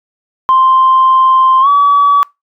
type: tone with pitch glide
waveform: sine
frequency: 1046.5 to 1141.2 Hz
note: C6 to C#6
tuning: 0 to +50 cents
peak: -4 dBFS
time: 0.49-2.23 s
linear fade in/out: 0 ms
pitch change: +150 cents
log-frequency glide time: 1.61-1.68 s
effects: noise-tail reverb RT60 0.2 s tail -25 dB re dry + tanh soft clip ceiling -1 dBFS